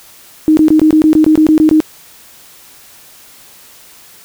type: tone bursts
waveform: sine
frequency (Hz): 311.1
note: D#4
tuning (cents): 0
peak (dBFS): -4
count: 12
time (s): 0.48-1.803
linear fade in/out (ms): 0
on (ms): 91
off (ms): 21
effects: white hiss -40 dBFS RMS until 4.24 s